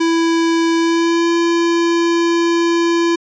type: tone with pitch glide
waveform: square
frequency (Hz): 331.4 to 338.4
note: E4 to E4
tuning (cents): +9 to +45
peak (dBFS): -13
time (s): 0-3.16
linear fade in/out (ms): 10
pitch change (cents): +36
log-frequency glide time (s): 0.77-1.3
effects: resampled to 16000 Hz